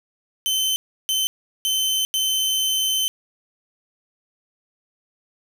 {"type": "tone bursts at uneven times", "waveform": "sawtooth", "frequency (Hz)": 3071, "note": "G7", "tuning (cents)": -36, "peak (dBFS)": -16, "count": 4, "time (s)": [[0.46, 0.76], [1.09, 1.27], [1.65, 2.05], [2.14, 3.08]], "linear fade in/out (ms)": 0, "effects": []}